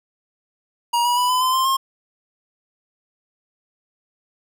square tone with pitch steps, 950 / 968.8 / 988.1 / 1007.7 / 1027.6 / 1048 / 1068.8 Hz, A#5 / B5 / B5 / B5 / C6 / C6 / C6, +33 / -34 / +1 / +35 / -32 / +2 / +36 cents, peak -17 dBFS, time 0.93-1.77 s, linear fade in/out 10 ms, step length 120 ms, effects none

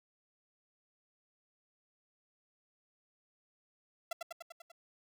sawtooth tone with echo, 674 Hz, E5, 38 cents sharp, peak -31 dBFS, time 4.11-4.13 s, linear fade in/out 5 ms, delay 98 ms, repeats 6, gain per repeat -3 dB, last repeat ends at 4.718 s, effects none

